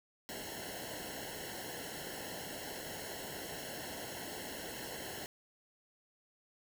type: noise with comb filter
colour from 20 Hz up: pink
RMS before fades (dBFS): -44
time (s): 0.29-5.26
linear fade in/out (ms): 0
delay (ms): 0.83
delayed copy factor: -1
effects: none